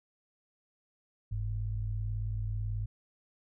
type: tone pair together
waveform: sine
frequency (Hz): 46.82 / 105.1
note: F#1 / G#2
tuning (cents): +21 / +21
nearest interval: octave + major second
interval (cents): 1400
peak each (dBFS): -35 / -33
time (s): 1.31-2.86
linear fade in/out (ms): 10
effects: none